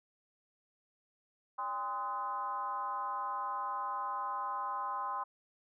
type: tone with frequency modulation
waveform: sine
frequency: 1032 Hz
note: C6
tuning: 24 cents flat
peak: -34 dBFS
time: 1.58-5.24 s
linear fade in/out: 10 ms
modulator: 228 Hz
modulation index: 1
effects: none